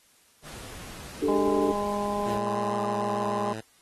pink noise, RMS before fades -43 dBFS, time 0.42-2.4 s, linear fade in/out 50 ms
sine chord, D suspended fourth, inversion none, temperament just, 293.7 / 391.6 / 440.5 Hz, D4 / G4 / A4, 0 / -2 / +2 cents, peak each -27 dBFS, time 1.22-1.72 s, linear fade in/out 5 ms
harmonic tone, 204.8 Hz, G#3, 24 cents flat, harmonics 1 / 2 / 3 / 4 / 5, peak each -33 / -33 / -33 / -33 / -33 dBFS, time 1.28-3.53 s, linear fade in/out 5 ms
10% pulse tone with vibrato, 112.4 Hz, A2, 37 cents sharp, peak -26 dBFS, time 2.26-3.61 s, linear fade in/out 10 ms, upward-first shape triangle, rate 6.7 Hz, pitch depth 60 cents each way
effects white hiss -61 dBFS RMS until 3.81 s + AAC 32 kbps

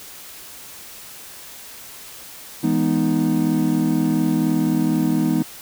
triangle chord, E major seventh, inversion none, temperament equal, 164.81 / 207.7 / 246.9 / 311.1 Hz, E3 / G#3 / B3 / D#4, 0 / 0 / 0 / 0 cents, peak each -21 / -22 / -19 / -19 dBFS, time 2.63-5.43 s, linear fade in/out 10 ms, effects white hiss -39 dBFS RMS until 5.61 s

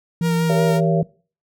sawtooth tone with vibrato, 466.2 Hz, A#4, in tune, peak -19 dBFS, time 0.21-0.81 s, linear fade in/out 50 ms, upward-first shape sine, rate 5.3 Hz, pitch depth 22 cents each way
sine tone with pitch glide, 169.3 to 163.72 Hz, E3 to E3, +46 to -12 cents, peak -17 dBFS, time 0.21-1.03 s, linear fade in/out 2 ms, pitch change -58 cents, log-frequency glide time 0.37-0.5 s
sine chord, G diminished seventh, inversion none, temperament just, 392 / 470.4 / 564.5 / 677.4 Hz, G4 / Bb4 / Db5 / Fb5, 0 / +16 / +31 / +47 cents, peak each -24 dBFS, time 0.49-1.02 s, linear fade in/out 10 ms
effects noise-tail reverb RT60 0.4 s tail -22 dB re dry

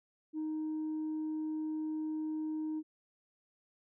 sine tone, 311.1 Hz, D#4, in tune, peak -32 dBFS, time 0.33-2.83 s, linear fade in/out 50 ms, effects tanh soft clip ceiling -32 dBFS

